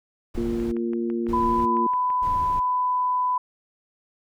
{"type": "noise bursts", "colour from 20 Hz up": "brown", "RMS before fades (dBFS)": -33, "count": 3, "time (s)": [0.34, 2.6], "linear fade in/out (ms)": 10, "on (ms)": 380, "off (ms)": 560}
{"type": "harmonic tone", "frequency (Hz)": 116.54, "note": "A#2", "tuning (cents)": 0, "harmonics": [2, 3, 4], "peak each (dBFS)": [-26, -26, -38], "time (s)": [0.37, 1.87], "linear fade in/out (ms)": 5}
{"type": "click train", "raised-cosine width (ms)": 0.5, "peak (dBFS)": -27, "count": 11, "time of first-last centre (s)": [0.6, 2.269], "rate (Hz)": 5.99}
{"type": "tone", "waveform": "sine", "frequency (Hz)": 999, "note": "B5", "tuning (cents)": 20, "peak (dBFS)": -20, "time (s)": [1.33, 3.38], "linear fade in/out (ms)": 5}
{"effects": []}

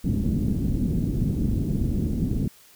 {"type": "low-pass noise", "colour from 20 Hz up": "white", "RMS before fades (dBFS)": -24, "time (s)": [0.04, 2.48], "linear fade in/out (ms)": 5, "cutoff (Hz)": 250, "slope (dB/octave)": 24, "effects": ["white hiss -53 dBFS RMS until 2.75 s"]}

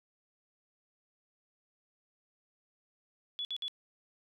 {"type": "tone bursts", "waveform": "sine", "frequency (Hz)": 3410, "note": "G#7", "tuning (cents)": 45, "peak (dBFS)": -34, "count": 3, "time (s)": [3.39, 3.681], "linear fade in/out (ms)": 0, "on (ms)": 59, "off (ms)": 57, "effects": []}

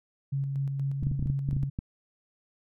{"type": "tone with tremolo", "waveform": "sine", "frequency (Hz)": 138, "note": "C#3", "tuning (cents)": -7, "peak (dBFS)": -26, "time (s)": [0.32, 1.7], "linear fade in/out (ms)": 10, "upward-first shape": "square", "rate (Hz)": 4.2, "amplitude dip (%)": 30}
{"type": "clicks", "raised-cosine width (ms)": 5, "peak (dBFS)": -19, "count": 12, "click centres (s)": [1.028, 1.069, 1.115, 1.194, 1.226, 1.259, 1.3, 1.489, 1.53, 1.566, 1.634, 1.789]}
{"effects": []}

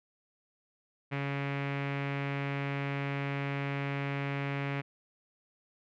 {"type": "tone with low-pass filter", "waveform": "sawtooth", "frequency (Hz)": 140, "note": "C#3", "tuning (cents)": 18, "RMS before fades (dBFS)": -34, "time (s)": [1.11, 4.82], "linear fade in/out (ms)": 20, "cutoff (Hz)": 2300, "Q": 3.2, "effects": []}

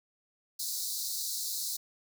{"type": "high-pass noise", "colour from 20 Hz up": "pink", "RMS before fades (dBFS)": -35, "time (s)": [0.59, 1.77], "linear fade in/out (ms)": 10, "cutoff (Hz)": 3900, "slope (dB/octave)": 96, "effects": []}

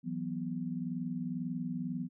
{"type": "chord", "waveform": "sine", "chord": "E suspended second", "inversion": "none", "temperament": "equal", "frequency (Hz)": [164.81, 185, 246.9], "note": ["E3", "F#3", "B3"], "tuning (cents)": [0, 0, 0], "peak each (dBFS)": [-39, -39, -37], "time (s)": [0.03, 2.09], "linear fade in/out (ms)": 50, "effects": []}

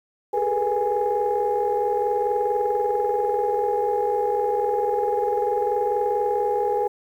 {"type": "tone cluster", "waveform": "sine", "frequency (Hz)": [404.4, 424.6, 445.2, 489, 826], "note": ["G#4", "G#4", "A4", "B4", "G#5"], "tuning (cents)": [-46, 38, 20, -17, -10], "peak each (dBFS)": [-27, -27, -31, -24, -23], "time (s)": [0.33, 6.88], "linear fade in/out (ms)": 10, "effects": ["tanh soft clip ceiling -12 dBFS", "9-bit"]}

